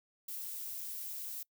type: noise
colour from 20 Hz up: violet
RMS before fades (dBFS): -42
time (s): 0.28-1.43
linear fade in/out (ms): 5
effects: noise-tail reverb RT60 0.1 s tail -24 dB re dry